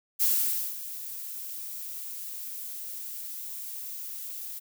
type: noise with ADSR envelope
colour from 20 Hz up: violet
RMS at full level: -23 dBFS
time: 0.19-4.6 s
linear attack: 30 ms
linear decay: 530 ms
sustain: -15 dB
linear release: 23 ms
effects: none